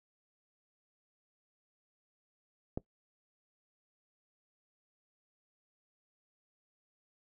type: click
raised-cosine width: 2 ms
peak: -21 dBFS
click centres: 2.775 s
effects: noise-tail reverb RT60 0.1 s tail -20 dB re dry